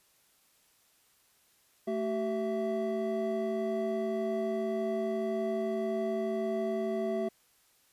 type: tone cluster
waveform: triangle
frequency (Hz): 220.4 / 382.9 / 663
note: A3 / G4 / E5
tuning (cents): +3 / -41 / +10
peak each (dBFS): -33 / -31 / -32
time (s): 1.87-7.29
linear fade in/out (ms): 10
effects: white hiss -67 dBFS RMS until 7.92 s + resampled to 32000 Hz